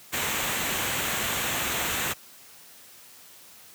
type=noise with comb filter; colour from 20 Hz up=pink; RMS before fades=-28 dBFS; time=0.12-2.14 s; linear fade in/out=20 ms; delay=0.2 ms; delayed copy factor=-0.55; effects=white hiss -50 dBFS RMS until 3.74 s + high-pass 80 Hz 12 dB/octave